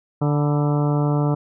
harmonic tone with a mistuned harmonic, 146.83 Hz, D3, in tune, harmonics 1 / 2 / 3 / 4 / 5 / 6 / 7 / 8 / 9, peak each -18 / -24 / -28 / -30 / -32 / -34 / -35 / -36 / -37 dBFS, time 0.21-1.35 s, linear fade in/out 10 ms, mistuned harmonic 7, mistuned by -64 cents, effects none

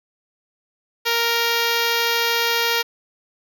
5% pulse tone with notch filter, 466.2 Hz, A#4, in tune, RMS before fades -20 dBFS, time 1.05-2.83 s, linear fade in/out 20 ms, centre 8100 Hz, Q 1.1, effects none

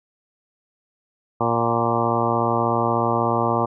harmonic tone with a mistuned harmonic, 116.54 Hz, A#2, in tune, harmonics 1 / 2 / 3 / 4 / 5 / 6 / 7 / 8 / 9 / 10, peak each -27 / -27 / -27 / -27 / -27 / -27 / -27 / -27 / -27 / -27 dBFS, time 1.4-3.66 s, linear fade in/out 10 ms, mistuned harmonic 6, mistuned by +27 cents, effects none

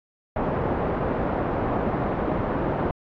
white low-pass noise, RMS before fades -25 dBFS, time 0.36-2.91 s, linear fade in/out 2 ms, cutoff 670 Hz, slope 12 dB/octave, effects low-pass 2000 Hz 12 dB/octave + AAC 64 kbps

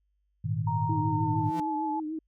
sine chord, Ab suspended second, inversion none, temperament equal, 103.83 / 116.54 / 155.56 Hz, Ab2 / Bb2 / Eb3, 0 / 0 / 0 cents, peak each -31 dBFS, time 0.44-1.51 s, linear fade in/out 10 ms
sine tone with pitch glide, 932.3 to 859.9 Hz, A#5 to A5, 0 to -40 cents, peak -29 dBFS, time 0.67-2 s, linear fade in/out 5 ms, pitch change -140 cents, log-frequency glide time 1.03-1.65 s
sine tone with vibrato, 312.5 Hz, D#4, 8 cents sharp, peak -31 dBFS, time 0.89-2.19 s, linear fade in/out 5 ms, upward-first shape triangle, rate 6.6 Hz, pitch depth 57 cents each way
40% pulse tone with exponential growth, 167.6 Hz, E3, 29 cents sharp, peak -31 dBFS, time 1.36-1.6 s, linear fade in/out 2 ms, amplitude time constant 52 ms
effects added 50 Hz sine -70 dBFS peak until 2.27 s

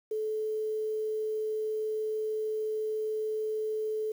sine tone with quantisation, 433.2 Hz, A4, 27 cents flat, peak -29 dBFS, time 0.11-4.12 s, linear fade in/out 5 ms, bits 9, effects none

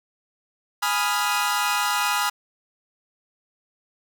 sawtooth chord, F half-diminished seventh, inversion first, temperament equal, 830.6 / 987.8 / 1244.5 / 1396.9 Hz, Ab5 / Cb6 / Eb6 / F6, 0 / 0 / 0 / 0 cents, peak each -23 dBFS, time 0.82-2.3 s, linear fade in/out 10 ms, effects none

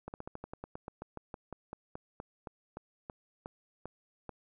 slowing click train, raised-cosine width 1 ms, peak -27 dBFS, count 23, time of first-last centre 0.08-4.293 s, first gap 59 ms, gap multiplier 1.1, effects none

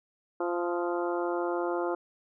harmonic tone with a mistuned harmonic, 173.9 Hz, F3, 7 cents flat, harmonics 2 / 3 / 4 / 5 / 6 / 7 / 8, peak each -30 / -34 / -36 / -38 / -40 / -41 / -42 dBFS, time 0.4-1.95 s, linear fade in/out 5 ms, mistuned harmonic 7, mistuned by +39 cents, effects none

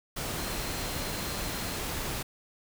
sine tone in noise, 4153 Hz, C8, 14 cents flat, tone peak -45 dBFS, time 0.37-1.77 s, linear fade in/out 10 ms, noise pink, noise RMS -34 dBFS, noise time 0.16-2.23 s, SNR -14 dB, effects none

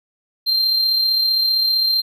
triangle tone with amplitude modulation, 4162 Hz, C8, 10 cents flat, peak -12 dBFS, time 0.46-2.02 s, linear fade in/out 20 ms, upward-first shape sine, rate 35.4 Hz, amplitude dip 35%, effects none

